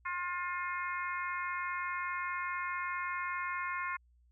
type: harmonic tone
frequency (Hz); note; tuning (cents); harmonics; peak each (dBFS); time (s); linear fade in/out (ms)
355.2; F4; +29; 3 / 4 / 5 / 6 / 7; -37 / -41 / -42 / -41 / -48; 0.05-3.97; 10
effects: added 60 Hz sine -63 dBFS peak until 4.31 s